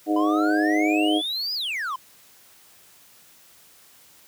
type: harmonic tone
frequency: 103.5 Hz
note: G#2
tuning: 5 cents flat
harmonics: 3 / 4 / 5 / 6 / 7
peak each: -20 / -30 / -35 / -29 / -27 dBFS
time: 0.06-1.22 s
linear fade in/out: 50 ms
type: exponential two-way sweep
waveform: triangle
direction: up then down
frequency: 991 to 5060 to 991 Hz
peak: -24 dBFS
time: 0.16-1.96 s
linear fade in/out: 5 ms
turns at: 1.54 s
effects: white hiss -53 dBFS RMS until 4.27 s + high-pass 60 Hz 12 dB/octave